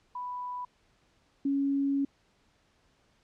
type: tone pair in turn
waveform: sine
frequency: 990 / 277.8 Hz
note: B5 / C#4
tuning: +4 / +4 cents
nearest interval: octave + minor seventh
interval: 2200 cents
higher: first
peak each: -34 / -25 dBFS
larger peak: second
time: 0.15-0.65 / 1.45-2.05 s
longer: second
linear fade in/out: 5 ms
effects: pink hiss -68 dBFS RMS until 3.23 s + low-pass 6000 Hz 12 dB/octave